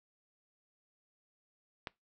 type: click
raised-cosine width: 0.3 ms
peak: -22 dBFS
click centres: 1.872 s
effects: noise-tail reverb RT60 0.2 s tail -23 dB re dry